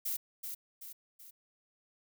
violet noise with echo, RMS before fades -35 dBFS, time 0.05-0.17 s, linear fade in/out 10 ms, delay 380 ms, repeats 3, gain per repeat -6 dB, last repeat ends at 1.31 s, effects none

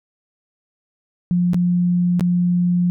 sine tone with dropouts, 176.8 Hz, F3, 22 cents sharp, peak -14 dBFS, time 1.31-2.9 s, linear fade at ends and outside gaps 0 ms, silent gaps 1.534-1.544 / 2.196-2.208 s, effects none

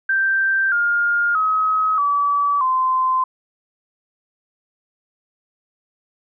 sine tone with pitch steps, 1568 / 1413.2 / 1273.6 / 1147.8 / 1034.5 Hz, G6 / F6 / D#6 / D6 / C6, 0 / +20 / +40 / -40 / -20 cents, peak -15 dBFS, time 0.09-3.24 s, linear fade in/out 5 ms, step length 630 ms, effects none

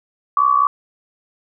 sine tone with amplitude modulation, 1139 Hz, C#6, 47 cents sharp, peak -8 dBFS, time 0.37-0.67 s, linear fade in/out 2 ms, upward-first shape sine, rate 64.8 Hz, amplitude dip 80%, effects none

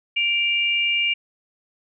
sine tone pair together, 2349 / 2820 Hz, D7 / F7, 0 / +16 cents, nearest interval minor third, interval 316 cents, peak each -21 dBFS, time 0.16-1.14 s, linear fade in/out 10 ms, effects none

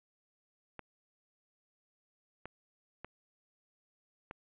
clicks, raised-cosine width 0.5 ms, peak -28 dBFS, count 4, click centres 0.793 / 2.456 / 3.046 / 4.311 s, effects resampled to 8000 Hz + 10-bit

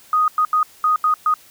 sine tone bursts at uneven times, 1244.5 Hz, D#6, in tune, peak -13 dBFS, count 6, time 0.13-0.28 / 0.38-0.45 / 0.53-0.63 / 0.84-0.96 / 1.04-1.14 / 1.26-1.34 s, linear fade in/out 2 ms, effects white hiss -48 dBFS RMS until 1.5 s

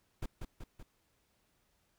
brown noise with echo, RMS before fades -37 dBFS, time 0.22-0.26 s, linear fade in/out 5 ms, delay 190 ms, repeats 3, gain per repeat -4 dB, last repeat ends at 0.83 s, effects pink hiss -75 dBFS RMS until 1.98 s

